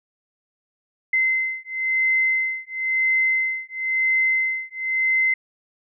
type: beating tone pair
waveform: sine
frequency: 2063 / 2063.98 Hz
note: C7 / C7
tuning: -25 / -24 cents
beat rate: 0.98 Hz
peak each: -22 dBFS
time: 1.13-5.34 s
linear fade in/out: 5 ms
effects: none